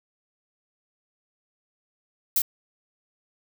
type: noise with echo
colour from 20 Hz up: violet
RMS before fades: -21 dBFS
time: 2.36-2.39 s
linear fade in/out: 2 ms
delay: 29 ms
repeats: 1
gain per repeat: -3 dB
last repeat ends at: 2.419 s
effects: none